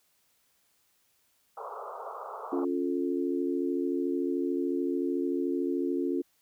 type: band-pass noise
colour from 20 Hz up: white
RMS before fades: -40 dBFS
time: 1.57-2.65 s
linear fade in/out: 5 ms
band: 410 to 1300 Hz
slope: 96 dB/octave
type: chord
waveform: sine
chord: Db augmented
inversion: none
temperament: equal with one note detuned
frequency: 277.2 / 350.8 / 440 Hz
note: Db4 / F4 / A4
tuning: 0 / +8 / 0 cents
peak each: -30 / -30 / -36 dBFS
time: 2.52-6.22 s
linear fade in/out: 10 ms
effects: white hiss -70 dBFS RMS until 6.41 s